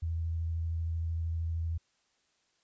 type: tone with vibrato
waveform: sine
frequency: 82.41 Hz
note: E2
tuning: in tune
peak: -30 dBFS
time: 0.02-1.78 s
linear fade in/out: 10 ms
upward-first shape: sine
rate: 13 Hz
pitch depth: 16 cents each way
effects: white hiss -73 dBFS RMS until 2.63 s + resampled to 16000 Hz